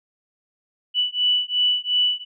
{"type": "beating tone pair", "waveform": "sine", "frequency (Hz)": [2964, 2966.8], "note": ["F#7", "F#7"], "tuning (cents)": [2, 4], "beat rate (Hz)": 2.8, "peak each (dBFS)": -21, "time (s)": [0.94, 2.25], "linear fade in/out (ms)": 50, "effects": []}